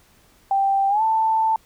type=tone with pitch glide; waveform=sine; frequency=785 to 886.2 Hz; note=G5 to A5; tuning=+2 to +12 cents; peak=-16 dBFS; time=0.51-1.56 s; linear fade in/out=2 ms; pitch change=+210 cents; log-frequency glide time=0.89-1.02 s; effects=pink hiss -56 dBFS RMS until 1.65 s